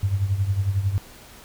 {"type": "tone with tremolo", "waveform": "sine", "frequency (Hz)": 98, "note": "G2", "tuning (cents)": 0, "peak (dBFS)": -16, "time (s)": [0.03, 0.98], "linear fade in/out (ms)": 0, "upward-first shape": "triangle", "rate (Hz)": 11, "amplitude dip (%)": 80, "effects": ["pink hiss -46 dBFS RMS until 1.44 s"]}